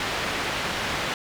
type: low-pass noise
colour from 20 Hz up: white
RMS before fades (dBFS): -28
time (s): 0-1.14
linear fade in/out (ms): 2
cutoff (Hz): 2700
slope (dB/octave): 12
effects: none